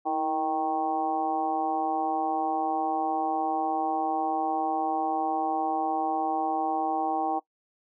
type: harmonic tone with a mistuned harmonic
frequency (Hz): 156.4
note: D#3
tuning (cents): +9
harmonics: 2 / 3 / 4 / 5 / 6 / 7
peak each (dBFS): -32 / -38 / -38 / -26 / -37 / -38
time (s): 0.05-7.4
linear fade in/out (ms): 20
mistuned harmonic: 2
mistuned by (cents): +55
effects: noise-tail reverb RT60 0.1 s tail -20 dB re dry